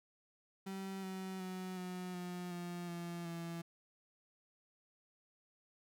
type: tone with pitch steps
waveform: 35% pulse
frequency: 192.5 / 188.87 / 185.3 / 181.8 / 178.37 / 175 / 171.7 / 168.45 Hz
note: G3 / F#3 / F#3 / F#3 / F3 / F3 / F3 / E3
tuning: -31 / +36 / +3 / -30 / +37 / +4 / -29 / +38 cents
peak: -40 dBFS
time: 0.66-3.62 s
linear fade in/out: 10 ms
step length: 370 ms
effects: none